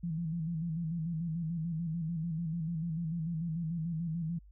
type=tone with vibrato; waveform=sine; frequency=164.81 Hz; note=E3; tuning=in tune; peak=-32 dBFS; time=0.03-4.39 s; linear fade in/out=10 ms; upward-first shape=square; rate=6.8 Hz; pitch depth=68 cents each way; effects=added 50 Hz sine -53 dBFS peak until 4.51 s